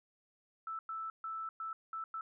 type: tone bursts at uneven times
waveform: sine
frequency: 1318.5 Hz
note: E6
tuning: in tune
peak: -38 dBFS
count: 6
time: 0.67-0.79 / 0.89-1.1 / 1.24-1.49 / 1.6-1.73 / 1.93-2.04 / 2.14-2.21 s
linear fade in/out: 2 ms
effects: none